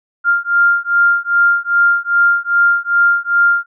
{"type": "beating tone pair", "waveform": "sine", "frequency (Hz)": [1396.9, 1399.4], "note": ["F6", "F6"], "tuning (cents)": [0, 3], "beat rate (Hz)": 2.5, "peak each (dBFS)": -13, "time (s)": [0.24, 3.66], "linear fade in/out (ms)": 50, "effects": []}